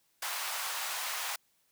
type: high-pass noise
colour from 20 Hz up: pink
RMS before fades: -36 dBFS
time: 0.22-1.36 s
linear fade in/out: 5 ms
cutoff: 790 Hz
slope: 24 dB/octave
effects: white hiss -72 dBFS RMS until 1.71 s